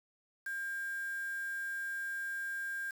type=tone with quantisation; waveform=sine; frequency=1600 Hz; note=G6; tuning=35 cents sharp; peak=-36 dBFS; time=0.46-2.91 s; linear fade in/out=5 ms; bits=8; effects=none